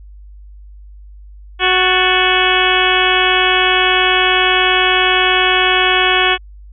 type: harmonic tone with a mistuned harmonic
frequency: 370 Hz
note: F#4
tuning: in tune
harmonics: 1 / 2 / 3 / 4 / 5 / 6 / 7 / 8 / 9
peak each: -19 / -19 / -19 / -19 / -19 / -19 / -19 / -19 / -19 dBFS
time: 1.59-6.38 s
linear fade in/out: 50 ms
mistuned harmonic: 5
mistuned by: -78 cents
effects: added 50 Hz sine -34 dBFS peak until 6.72 s